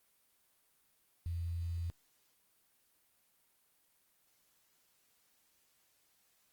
sine tone with quantisation, 85 Hz, F2, 46 cents flat, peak -35 dBFS, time 1.26-1.9 s, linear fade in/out 0 ms, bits 10, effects white hiss -73 dBFS RMS until 6.52 s + Opus 32 kbps

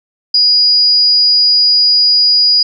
sine tone with amplitude modulation, 4900 Hz, D#8, 27 cents flat, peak -5 dBFS, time 0.34-2.63 s, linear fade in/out 5 ms, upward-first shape sine, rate 255 Hz, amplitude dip 25%, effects none

